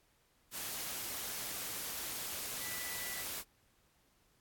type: tone in noise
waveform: sine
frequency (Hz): 1975.5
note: B6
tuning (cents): 0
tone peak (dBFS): -45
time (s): 2.59-3.25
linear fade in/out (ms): 50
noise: white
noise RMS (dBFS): -41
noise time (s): 0.51-3.44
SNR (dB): -7
effects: pink hiss -72 dBFS RMS until 4.4 s + AAC 64 kbps